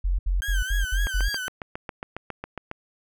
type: tone bursts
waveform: sine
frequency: 44.84 Hz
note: F1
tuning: 46 cents sharp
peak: -20 dBFS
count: 6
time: 0.04-1.29 s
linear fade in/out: 10 ms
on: 150 ms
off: 70 ms
type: tone with vibrato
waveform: 35% pulse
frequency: 1574 Hz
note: G6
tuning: 7 cents sharp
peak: -27 dBFS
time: 0.42-1.48 s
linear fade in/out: 0 ms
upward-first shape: sine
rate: 3.7 Hz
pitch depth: 94 cents each way
type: tone with exponential growth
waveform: triangle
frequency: 4726 Hz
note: D8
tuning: 10 cents sharp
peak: -26 dBFS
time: 0.91-1.37 s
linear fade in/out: 5 ms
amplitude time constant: 100 ms
type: click train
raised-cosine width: 0.5 ms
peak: -17 dBFS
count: 13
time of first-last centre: 1.07-2.714 s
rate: 7.3 Hz
effects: none